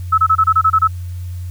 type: tone bursts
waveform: sine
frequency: 1300 Hz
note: E6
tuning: 24 cents flat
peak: -8 dBFS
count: 9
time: 0.12-0.876 s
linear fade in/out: 10 ms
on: 60 ms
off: 27 ms
effects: added 89 Hz sine -23 dBFS peak until 1.5 s + white hiss -48 dBFS RMS until 1.5 s